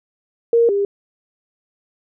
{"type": "tone pair in turn", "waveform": "sine", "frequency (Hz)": [466.2, 401.4], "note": ["A#4", "G4"], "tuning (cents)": [0, 41], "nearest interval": "minor third", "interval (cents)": 259, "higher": "first", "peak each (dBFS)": [-10, -15], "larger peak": "first", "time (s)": [[0.53, 0.69], [0.69, 0.85]], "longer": "neither", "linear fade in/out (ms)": 2, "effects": []}